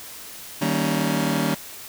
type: chord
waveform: sawtooth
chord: Eb dominant seventh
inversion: none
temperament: just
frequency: 155.56 / 194.45 / 233.3 / 280 Hz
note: Eb3 / G3 / Bb3 / Db4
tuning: 0 / -14 / +2 / +18 cents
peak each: -22 dBFS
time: 0.61-1.55 s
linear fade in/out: 10 ms
effects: white hiss -39 dBFS RMS until 1.88 s